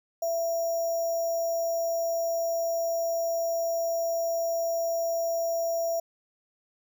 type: tone with sample-and-hold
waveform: sine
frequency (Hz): 668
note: E5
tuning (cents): +23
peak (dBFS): -25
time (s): 0.22-6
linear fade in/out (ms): 5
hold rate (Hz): 6300
effects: none